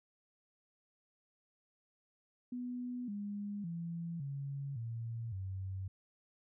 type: tone with pitch steps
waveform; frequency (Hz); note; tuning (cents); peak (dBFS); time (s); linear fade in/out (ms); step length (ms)
sine; 246.9 / 204.1 / 168.64 / 139.37 / 115.18 / 95.19; B3 / G#3 / E3 / C#3 / A#2 / F#2; 0 / -30 / +40 / +10 / -20 / +50; -38; 2.52-5.88; 5; 560
effects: none